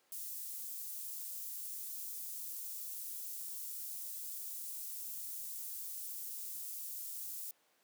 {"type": "high-pass noise", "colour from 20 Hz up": "white", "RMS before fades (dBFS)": -44, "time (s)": [0.12, 7.51], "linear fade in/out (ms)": 2, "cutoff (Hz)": 8900, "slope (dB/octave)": 12, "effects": ["pink hiss -72 dBFS RMS until 7.83 s", "high-pass 400 Hz 12 dB/octave"]}